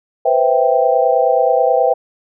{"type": "chord", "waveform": "sine", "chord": "C major seventh", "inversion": "third", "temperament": "equal", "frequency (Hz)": [493.9, 523.3, 659.3, 784], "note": ["B4", "C5", "E5", "G5"], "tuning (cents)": [0, 0, 0, 0], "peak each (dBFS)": -16, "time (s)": [0.25, 1.94], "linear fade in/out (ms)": 10, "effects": []}